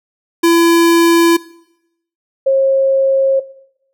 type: tone pair in turn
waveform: square / sine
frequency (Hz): 336.7 / 539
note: E4 / C#5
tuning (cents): +37 / -49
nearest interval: minor sixth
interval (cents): 814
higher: second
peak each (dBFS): -8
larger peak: neither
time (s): 0.43-1.37 / 2.46-3.4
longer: neither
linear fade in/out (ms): 10
effects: noise-tail reverb RT60 0.8 s tail -20 dB re dry